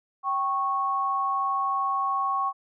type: tone pair together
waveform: sine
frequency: 779 / 1101.7 Hz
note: G5 / C#6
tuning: -11 / -11 cents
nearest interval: tritone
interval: 600 cents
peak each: -30 / -24 dBFS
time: 0.23-2.53 s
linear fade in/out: 50 ms
effects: none